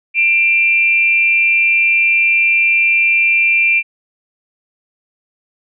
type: tone pair together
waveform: sine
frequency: 2370 / 2670 Hz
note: D7 / E7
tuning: +15 / +22 cents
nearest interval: major second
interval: 207 cents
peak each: -10 / -17 dBFS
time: 0.14-3.83 s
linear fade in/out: 50 ms
effects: none